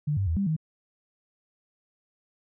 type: tone with pitch steps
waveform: sine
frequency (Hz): 148.4 / 98.1 / 81.8 / 197.9 / 157.7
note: D3 / G2 / E2 / G3 / D#3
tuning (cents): +18 / +2 / -13 / +17 / +24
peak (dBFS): -23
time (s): 0.07-0.565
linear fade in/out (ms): 10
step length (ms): 99
effects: none